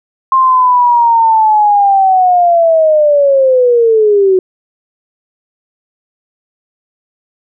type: linear sweep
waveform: sine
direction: down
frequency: 1062 to 367.7 Hz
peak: -5 dBFS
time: 0.32-4.39 s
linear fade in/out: 2 ms
effects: none